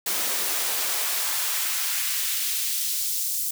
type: noise with high-pass filter sweep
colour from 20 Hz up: white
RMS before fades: -26 dBFS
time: 0.06-3.51 s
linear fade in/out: 5 ms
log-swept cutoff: 230 to 6800 Hz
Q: 0.8
effects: none